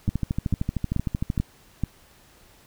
two click trains, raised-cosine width 5 ms, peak -11 / -12 dBFS, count 5 / 18, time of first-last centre 0.09-1.837 / 0.08-1.378 s, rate 2.29 / 13.1 Hz, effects pink hiss -55 dBFS RMS until 2.66 s

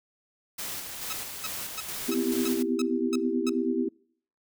white noise with tremolo, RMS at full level -35 dBFS, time 0.58-2.63 s, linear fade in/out 10 ms, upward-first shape square, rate 2.3 Hz, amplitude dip 35%
10% pulse tone bursts, 1288 Hz, E6, 41 cents flat, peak -24 dBFS, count 8, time 1.1-3.494 s, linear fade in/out 2 ms, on 28 ms, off 310 ms
sine chord, C major seventh, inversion third, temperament equal with one note detuned, 246.9 / 256.2 / 329.6 / 392 Hz, B3 / C4 / E4 / G4, 0 / -36 / 0 / 0 cents, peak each -30 dBFS, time 2.08-3.89 s, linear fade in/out 10 ms
effects noise-tail reverb RT60 0.6 s tail -26 dB re dry

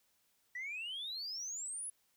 sine exponential sweep, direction up, 1919 to 10640 Hz, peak -38 dBFS, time 0.55-1.9 s, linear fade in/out 5 ms, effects tanh soft clip ceiling -37 dBFS + white hiss -75 dBFS RMS until 2.16 s

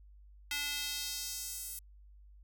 square tone with high-pass filter sweep, 289.9 Hz, D4, 22 cents flat, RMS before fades -39 dBFS, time 0.51-1.79 s, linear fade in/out 2 ms, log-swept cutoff 2300 to 10000 Hz, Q 1.3, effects added 50 Hz sine -54 dBFS peak until 2.43 s

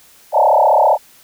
sine tone with frequency modulation, 740 Hz, F#5, in tune, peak -8 dBFS, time 0.32-0.98 s, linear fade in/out 50 ms, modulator 35.2 Hz, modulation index 5, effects white hiss -47 dBFS RMS until 1.23 s

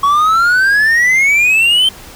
triangle exponential sweep, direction up, 1108.7 to 3138 Hz, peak -6 dBFS, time 0.03-1.89 s, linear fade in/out 5 ms, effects pink hiss -35 dBFS RMS until 2.15 s

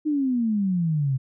sine exponential sweep, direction down, 311.1 to 128.5 Hz, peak -20 dBFS, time 0.05-1.18 s, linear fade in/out 20 ms, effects none

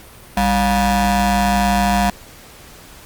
30% pulse ring-modulated tone, 255.6 Hz, C4, 40 cents flat, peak -8 dBFS, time 0.37-2.1 s, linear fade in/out 2 ms, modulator 454 Hz, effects pink hiss -41 dBFS RMS until 3.05 s + Opus 48 kbps

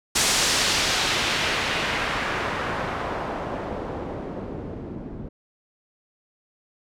white noise with low-pass filter sweep, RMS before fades -26 dBFS, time 0.15-5.29 s, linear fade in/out 10 ms, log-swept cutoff 7500 to 240 Hz, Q 0.93, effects none

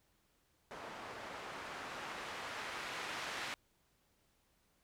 blue noise with low-pass filter sweep, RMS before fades -45 dBFS, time 0.71-3.54 s, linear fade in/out 0 ms, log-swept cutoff 900 to 2000 Hz, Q 0.73, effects pink hiss -75 dBFS RMS until 4.83 s

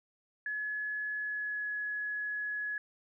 sine tone with pitch glide, 1700 to 1689.2 Hz, G#6 to G#6, +40 to +29 cents, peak -33 dBFS, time 0.46-2.78 s, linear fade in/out 2 ms, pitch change -11 cents, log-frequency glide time 1.17-1.68 s, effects none

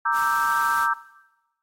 sine chord, E half-diminished seventh, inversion second, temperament equal, 932.3 / 1174.7 / 1318.5 / 1568 Hz, Bb5 / D6 / E6 / G6, 0 / 0 / 0 / 0 cents, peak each -25 dBFS, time 0.05-0.94 s, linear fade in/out 10 ms
white noise, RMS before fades -38 dBFS, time 0.12-0.88 s, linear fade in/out 50 ms
effects noise-tail reverb RT60 1.0 s tail -18 dB re dry + AAC 48 kbps

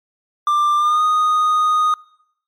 triangle tone with pitch glide, 1186 to 1239.2 Hz, D6 to D#6, +17 to -7 cents, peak -11 dBFS, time 0.47-1.94 s, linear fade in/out 2 ms, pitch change +76 cents, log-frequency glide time 0.77-1.03 s, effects noise-tail reverb RT60 0.8 s tail -24 dB re dry + MP3 96 kbps

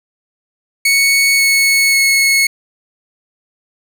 sawtooth tone with pitch steps, 2217 / 2203 / 2189 Hz, C#7 / C#7 / C#7, 0 / -11 / -22 cents, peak -6 dBFS, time 0.85-2.47 s, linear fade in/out 5 ms, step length 540 ms, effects none

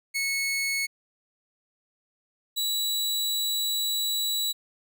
sawtooth tone pair in turn, 2200 / 3920 Hz, C#7 / B7, -14 / -14 cents, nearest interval minor seventh, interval 1000 cents, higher second, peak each -22 dBFS, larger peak neither, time 0.14-0.87 / 2.56-4.53 s, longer second, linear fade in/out 20 ms, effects none

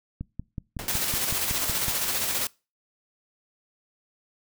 click train, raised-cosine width 5 ms, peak -20 dBFS, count 10, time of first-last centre 0.21-1.883 s, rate 5.38 Hz
pink noise with exponential decay, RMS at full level -32 dBFS, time 0.79-1.09 s, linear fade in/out 0 ms, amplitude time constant 64 ms
white noise with tremolo, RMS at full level -26 dBFS, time 0.88-2.47 s, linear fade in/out 2 ms, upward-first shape square, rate 15 Hz, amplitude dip 30%
effects noise-tail reverb RT60 0.3 s tail -24 dB re dry

